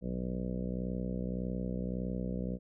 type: harmonic tone with a mistuned harmonic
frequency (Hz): 61.74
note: B1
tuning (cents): 0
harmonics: 1 / 2 / 3 / 4 / 5 / 6 / 7 / 8 / 9 / 10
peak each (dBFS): -40 / -43 / -36 / -42 / -49 / -48 / -49 / -44 / -49 / -52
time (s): 0.01-2.59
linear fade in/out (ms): 50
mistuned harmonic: 1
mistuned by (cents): -120
effects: none